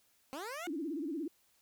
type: linear sweep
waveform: 15% pulse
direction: up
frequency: 253.3 to 740 Hz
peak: -34 dBFS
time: 0.33-0.67 s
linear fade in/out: 0 ms
type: tone with vibrato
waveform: sine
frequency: 307.2 Hz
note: D#4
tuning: 22 cents flat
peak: -35 dBFS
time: 0.67-1.28 s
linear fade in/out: 5 ms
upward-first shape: sine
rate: 17 Hz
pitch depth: 200 cents each way
effects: white hiss -71 dBFS RMS until 1.61 s